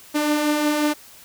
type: beating tone pair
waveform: sawtooth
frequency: 293.7 / 299.3 Hz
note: D4 / D4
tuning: 0 / +33 cents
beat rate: 5.6 Hz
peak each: -24 / -15 dBFS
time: 0.14-0.94 s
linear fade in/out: 20 ms
effects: white hiss -46 dBFS RMS until 1.24 s